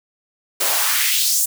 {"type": "noise with high-pass filter sweep", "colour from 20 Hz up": "white", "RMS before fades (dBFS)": -18, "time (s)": [0.6, 1.46], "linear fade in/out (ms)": 10, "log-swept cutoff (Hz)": [430, 8500], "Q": 1.9, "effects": []}